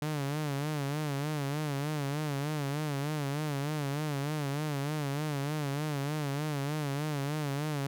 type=tone with vibrato; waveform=sawtooth; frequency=145.9 Hz; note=D3; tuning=11 cents flat; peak=-27 dBFS; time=0.02-7.87 s; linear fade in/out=2 ms; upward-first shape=sine; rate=3.3 Hz; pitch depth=100 cents each way; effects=none